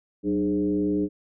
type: tone with frequency modulation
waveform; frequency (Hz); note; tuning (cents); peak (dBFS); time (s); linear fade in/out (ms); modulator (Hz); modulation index
sine; 301.7; D4; +47; -21; 0.23-1.09; 50; 111; 1
effects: none